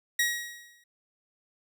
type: tone with exponential decay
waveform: sawtooth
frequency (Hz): 1900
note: A#6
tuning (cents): +33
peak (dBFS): -18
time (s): 0.19-0.84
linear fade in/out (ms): 5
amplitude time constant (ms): 140
effects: none